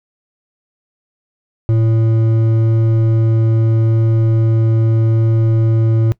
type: tone with hard clipping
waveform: sine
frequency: 112.4 Hz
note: A2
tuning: 37 cents sharp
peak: -12 dBFS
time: 1.69-6.12 s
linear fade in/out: 0 ms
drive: 8 dB
effects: noise-tail reverb RT60 0.1 s tail -20 dB re dry